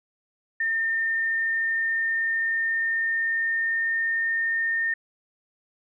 sine tone with pitch glide, 1811 to 1823.6 Hz, A6 to A#6, +49 to -39 cents, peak -22 dBFS, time 0.6-4.94 s, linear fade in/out 5 ms, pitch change +12 cents, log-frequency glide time 0.81-4.33 s, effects none

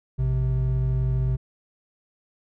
triangle tone pair together, 57.51 / 129.1 Hz, A#1 / C3, -23 / -23 cents, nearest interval octave + major second, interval 1400 cents, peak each -23 / -20 dBFS, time 0.18-1.37 s, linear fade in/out 20 ms, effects none

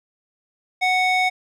square tone with band-pass filter, 740 Hz, F#5, in tune, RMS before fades -19 dBFS, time 0.81-1.3 s, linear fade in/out 20 ms, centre 2000 Hz, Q 1.3, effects none

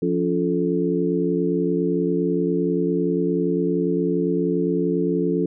harmonic tone with a mistuned harmonic, 87.31 Hz, F2, in tune, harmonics 2 / 3 / 4 / 5, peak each -24 / -24 / -24 / -24 dBFS, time 0.02-5.46 s, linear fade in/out 5 ms, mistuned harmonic 3, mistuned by +110 cents, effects none

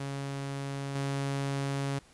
sawtooth tone with level steps, 138.59 Hz, C#3, in tune, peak -30 / -26 dBFS, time 0-1.99 s, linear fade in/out 5 ms, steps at 0.95 s, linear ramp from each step 2 ms, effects pink hiss -59 dBFS RMS until 2.13 s + resampled to 24000 Hz

